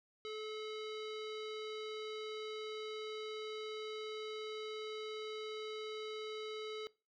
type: tone with low-pass filter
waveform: square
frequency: 431.4 Hz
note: A4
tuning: 34 cents flat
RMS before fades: -44 dBFS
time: 0.25-6.87 s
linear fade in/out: 0 ms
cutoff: 3800 Hz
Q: 3.4
effects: noise-tail reverb RT60 0.3 s tail -21 dB re dry